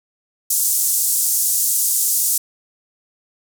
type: band-pass noise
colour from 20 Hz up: pink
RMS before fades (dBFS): -18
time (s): 0.5-2.38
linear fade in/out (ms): 5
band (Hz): 7000 to 16000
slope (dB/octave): 24
effects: none